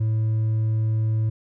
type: tone with hard clipping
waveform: sine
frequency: 110 Hz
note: A2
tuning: in tune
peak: -20 dBFS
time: 0-1.3 s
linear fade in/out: 10 ms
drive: 2 dB
effects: none